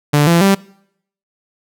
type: tone with pitch steps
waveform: sawtooth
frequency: 146.83 / 169.64 / 195.99 Hz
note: D3 / E3 / G3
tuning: 0 / +50 / 0 cents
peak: -5 dBFS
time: 0.13-0.55 s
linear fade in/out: 10 ms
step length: 140 ms
effects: noise-tail reverb RT60 0.7 s tail -23 dB re dry